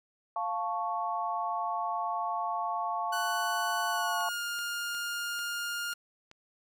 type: chord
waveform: sine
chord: F augmented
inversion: none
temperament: equal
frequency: 698.5 / 880 / 1108.7 Hz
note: F5 / A5 / C#6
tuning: 0 / 0 / 0 cents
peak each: -34 dBFS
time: 0.36-4.29 s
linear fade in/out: 2 ms
type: tone with pitch glide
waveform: sawtooth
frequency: 1490 to 1412.1 Hz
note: F#6 to F6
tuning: +12 to +19 cents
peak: -29 dBFS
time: 3.12-5.94 s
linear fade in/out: 10 ms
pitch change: -93 cents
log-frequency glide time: 3.89-4.41 s
type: clicks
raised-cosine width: 0.2 ms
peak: -33 dBFS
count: 6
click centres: 4.208 / 4.589 / 4.948 / 5.391 / 5.93 / 6.314 s
effects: none